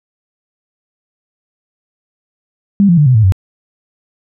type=tone with pitch steps; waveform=sine; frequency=200 / 172.11 / 148.11 / 127.46 / 109.68 / 94.39 Hz; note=G3 / F3 / D3 / C3 / A2 / F#2; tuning=+35 / -25 / +15 / -45 / -5 / +35 cents; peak=-5 dBFS; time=2.8-3.322 s; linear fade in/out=0 ms; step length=87 ms; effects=none